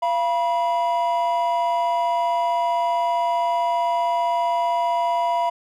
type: tone pair together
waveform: triangle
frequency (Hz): 687 / 971.6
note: F5 / B5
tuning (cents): -29 / -29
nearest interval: tritone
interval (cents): 600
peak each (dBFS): -19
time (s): 0.02-5.5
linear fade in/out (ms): 10
effects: tanh soft clip ceiling -10 dBFS